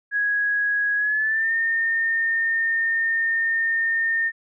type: tone with pitch glide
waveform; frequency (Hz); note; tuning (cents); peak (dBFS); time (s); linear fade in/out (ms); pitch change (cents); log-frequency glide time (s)
sine; 1661.2 to 1822; G#6 to A#6; 0 to -40; -19; 0.11-4.32; 50; +160; 0.96-1.53
effects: none